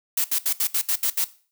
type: noise bursts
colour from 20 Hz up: blue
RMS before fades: -22 dBFS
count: 8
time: 0.17-1.244 s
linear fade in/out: 5 ms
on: 73 ms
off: 70 ms
effects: noise-tail reverb RT60 0.4 s tail -17 dB re dry